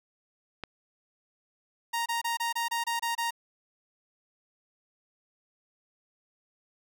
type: click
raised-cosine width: 0.3 ms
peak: -20 dBFS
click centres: 0.637 s
type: tone bursts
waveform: sawtooth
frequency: 932.3 Hz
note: A#5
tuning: in tune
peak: -24 dBFS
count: 9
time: 1.93-3.308 s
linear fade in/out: 10 ms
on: 130 ms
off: 26 ms
effects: none

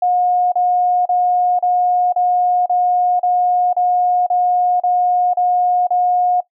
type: tone bursts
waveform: sine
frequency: 720 Hz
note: F#5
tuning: 47 cents flat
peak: -12 dBFS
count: 12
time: 0.02-6.405 s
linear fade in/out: 5 ms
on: 500 ms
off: 35 ms
effects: noise-tail reverb RT60 0.1 s tail -18 dB re dry

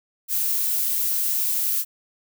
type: noise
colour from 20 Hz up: violet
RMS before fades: -23 dBFS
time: 0.28-1.85 s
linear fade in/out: 50 ms
effects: none

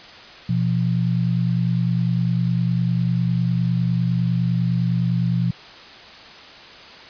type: tone pair together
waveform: sine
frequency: 123.2 / 173.09 Hz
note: B2 / F3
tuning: -4 / -15 cents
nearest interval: tritone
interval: 589 cents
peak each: -20 dBFS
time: 0.49-5.51 s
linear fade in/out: 5 ms
effects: white hiss -41 dBFS RMS until 7.09 s + resampled to 11025 Hz

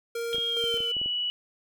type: tone with tremolo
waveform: square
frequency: 466.2 Hz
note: A#4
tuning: in tune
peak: -30 dBFS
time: 0.15-0.92 s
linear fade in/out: 5 ms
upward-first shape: square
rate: 2.4 Hz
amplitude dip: 55%
type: tone with pitch glide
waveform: sine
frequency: 3247 to 2943 Hz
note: G#7 to F#7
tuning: -40 to -10 cents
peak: -26 dBFS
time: 0.33-1.3 s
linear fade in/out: 0 ms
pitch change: -170 cents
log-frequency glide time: 0.49-0.96 s
type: clicks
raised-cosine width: 2 ms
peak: -29 dBFS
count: 8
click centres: 0.346 / 0.383 / 0.64 / 0.742 / 0.805 / 0.967 / 1.015 / 1.06 s
effects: none

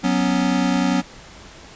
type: chord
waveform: square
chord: F# suspended fourth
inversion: none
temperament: equal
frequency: 185 / 246.9 / 277.2 Hz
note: F#3 / B3 / C#4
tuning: 0 / 0 / 0 cents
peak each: -22 dBFS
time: 0.03-1.02 s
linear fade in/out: 20 ms
effects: pink hiss -42 dBFS RMS until 1.75 s + resampled to 16000 Hz

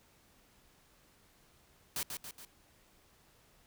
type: noise with echo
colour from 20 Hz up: white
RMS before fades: -36 dBFS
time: 1.96-2.03 s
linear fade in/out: 2 ms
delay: 140 ms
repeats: 3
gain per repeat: -5 dB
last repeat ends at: 2.45 s
effects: pink hiss -66 dBFS RMS until 3.66 s

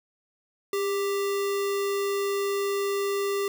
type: tone with sample-and-hold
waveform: sine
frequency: 400.1 Hz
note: G4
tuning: 35 cents sharp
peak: -24 dBFS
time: 0.73-3.48 s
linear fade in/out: 2 ms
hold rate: 1575 Hz
effects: none

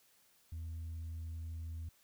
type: tone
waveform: sine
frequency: 81.7 Hz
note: E2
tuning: 15 cents flat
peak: -38 dBFS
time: 0.52-1.89 s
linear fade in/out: 5 ms
effects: tanh soft clip ceiling -39 dBFS + white hiss -69 dBFS RMS until 2.03 s

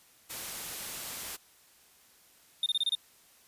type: noise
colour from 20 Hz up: white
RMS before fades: -39 dBFS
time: 0.29-1.37 s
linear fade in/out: 20 ms
type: tone bursts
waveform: triangle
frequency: 3643 Hz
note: A#7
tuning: 41 cents flat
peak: -24 dBFS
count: 6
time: 2.63-2.951 s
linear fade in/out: 2 ms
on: 31 ms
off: 27 ms
effects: white hiss -61 dBFS RMS until 3.47 s + resampled to 32000 Hz

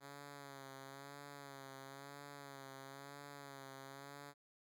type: tone with vibrato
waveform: 5% pulse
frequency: 139 Hz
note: C#3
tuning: 5 cents sharp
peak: -40 dBFS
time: 0-4.34 s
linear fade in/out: 50 ms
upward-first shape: sine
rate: 1 Hz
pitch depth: 47 cents each way
effects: none

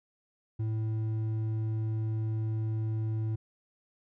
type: tone with hard clipping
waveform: sine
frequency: 110 Hz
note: A2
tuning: in tune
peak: -30 dBFS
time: 0.59-3.36 s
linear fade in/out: 10 ms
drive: 5 dB
effects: none

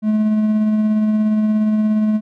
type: tone with tremolo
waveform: triangle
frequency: 214.5 Hz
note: A3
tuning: 44 cents flat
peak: -10 dBFS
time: 0.02-2.21 s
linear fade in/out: 50 ms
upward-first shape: sine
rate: 17 Hz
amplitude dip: 25%
effects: none

